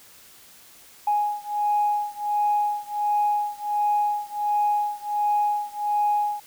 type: beating tone pair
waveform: sine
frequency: 830.6 / 832 Hz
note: G#5 / G#5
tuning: 0 / +3 cents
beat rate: 1.4 Hz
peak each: -23 / -24 dBFS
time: 1.07-6.4 s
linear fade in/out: 5 ms
effects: tanh soft clip ceiling -13 dBFS + white hiss -50 dBFS RMS until 6.46 s